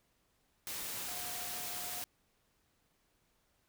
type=tone in noise; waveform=sine; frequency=718 Hz; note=F5; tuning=48 cents sharp; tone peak=-50 dBFS; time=1.08-2.02 s; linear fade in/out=0 ms; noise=white; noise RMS=-41 dBFS; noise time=0.67-2.04 s; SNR=-12 dB; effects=pink hiss -75 dBFS RMS until 3.68 s